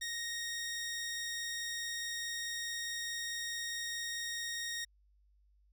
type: tone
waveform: 15% pulse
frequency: 1864.7 Hz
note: A#6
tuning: in tune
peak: -31 dBFS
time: 0.01-4.85 s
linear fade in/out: 10 ms
effects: added 50 Hz sine -65 dBFS peak until 5.72 s